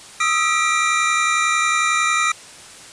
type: tone cluster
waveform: square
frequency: 1247 / 1318 / 1941 / 2372 Hz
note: D#6 / E6 / B6 / D7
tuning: +3 / -1 / -31 / +17 cents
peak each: -21 / -24 / -25 / -21 dBFS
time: 0.2-2.32 s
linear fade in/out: 5 ms
effects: white hiss -40 dBFS RMS until 2.92 s + resampled to 22050 Hz